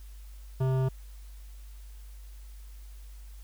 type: tone with hard clipping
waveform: triangle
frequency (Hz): 131.1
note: C3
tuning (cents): +4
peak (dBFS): -26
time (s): 0.6-0.89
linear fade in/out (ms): 10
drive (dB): 18
effects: added 50 Hz sine -43 dBFS peak until 3.43 s + white hiss -60 dBFS RMS until 3.43 s